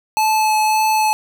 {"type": "tone with vibrato", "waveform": "square", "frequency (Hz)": 865, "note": "A5", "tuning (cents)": -30, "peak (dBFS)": -14, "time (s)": [0.17, 1.13], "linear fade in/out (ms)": 0, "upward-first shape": "sine", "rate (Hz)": 1.8, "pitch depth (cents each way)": 10, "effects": []}